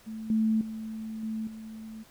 sine tone with level steps, 220 Hz, A3, in tune, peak -35 / -22 / -34 / -30 / -39 dBFS, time 0.06-2.04 s, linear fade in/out 20 ms, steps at 0.3 / 0.61 / 1.23 / 1.47 s, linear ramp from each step 2 ms, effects pink hiss -57 dBFS RMS until 2.1 s

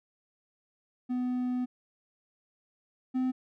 triangle tone pair in turn, 249.8 / 256.7 Hz, B3 / C4, +20 / -33 cents, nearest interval unison, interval 47 cents, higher second, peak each -26 / -24 dBFS, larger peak second, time 1.09-1.66 / 3.14-3.32 s, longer first, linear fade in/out 20 ms, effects none

